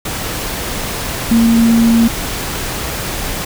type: tone in noise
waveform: sine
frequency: 230 Hz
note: A#3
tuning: 23 cents flat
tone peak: -7 dBFS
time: 1.31-2.08 s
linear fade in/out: 5 ms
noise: pink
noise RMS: -21 dBFS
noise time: 0.05-3.45 s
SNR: +11 dB
effects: none